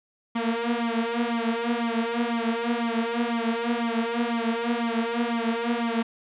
sawtooth tone with flanger, 233.1 Hz, A#3, in tune, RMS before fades -26 dBFS, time 0.35-6.03 s, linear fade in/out 10 ms, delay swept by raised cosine 0.9 to 6.6 ms, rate 2 Hz, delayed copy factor +0.85, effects resampled to 8000 Hz + 9-bit

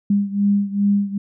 sine beating tone pair, 201 / 203.5 Hz, G3 / G#3, +44 / -35 cents, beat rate 2.5 Hz, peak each -17 / -20 dBFS, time 0.1-1.18 s, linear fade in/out 5 ms, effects none

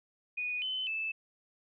sine tone with pitch steps, 2472 / 3043 / 2629 Hz, D#7 / F#7 / E7, -12 / +48 / -5 cents, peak -32 dBFS, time 0.37-1.12 s, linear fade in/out 10 ms, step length 250 ms, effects none

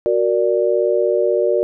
sine chord, Gb augmented, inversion none, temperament equal, 370 / 466.2 / 587.3 Hz, Gb4 / Bb4 / D5, 0 / 0 / 0 cents, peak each -18 dBFS, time 0.06-1.63 s, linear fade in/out 0 ms, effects none

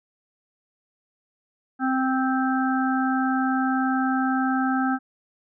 harmonic tone, 261.6 Hz, C4, in tune, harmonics 1 / 3 / 5 / 6, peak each -22 / -27 / -29 / -30 dBFS, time 1.79-4.99 s, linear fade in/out 50 ms, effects none

